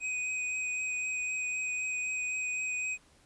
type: tone with vibrato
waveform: square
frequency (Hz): 2505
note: D#7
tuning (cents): +11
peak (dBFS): -32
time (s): 0-2.98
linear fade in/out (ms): 50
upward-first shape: triangle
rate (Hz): 3.9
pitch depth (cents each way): 16
effects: pink hiss -63 dBFS RMS until 3.25 s + resampled to 24000 Hz